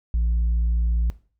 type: tone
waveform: sine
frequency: 57.4 Hz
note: A#1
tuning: 26 cents flat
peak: -16 dBFS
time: 0.14-1.1 s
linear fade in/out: 0 ms
effects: noise-tail reverb RT60 0.4 s tail -19 dB re dry + tanh soft clip ceiling -17 dBFS